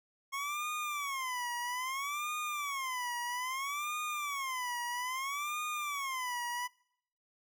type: tone with vibrato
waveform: 25% pulse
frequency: 1084 Hz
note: C#6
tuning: 39 cents flat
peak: -31 dBFS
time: 0.32-6.68 s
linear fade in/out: 20 ms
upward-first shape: sine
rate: 0.61 Hz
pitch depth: 210 cents each way
effects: noise-tail reverb RT60 0.7 s tail -25 dB re dry